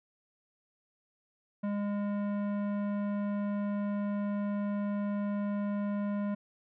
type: tone with tanh clipping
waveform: sine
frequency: 204.1 Hz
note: G#3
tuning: 30 cents flat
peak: -32 dBFS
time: 1.63-6.35 s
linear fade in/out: 10 ms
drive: 15 dB
effects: none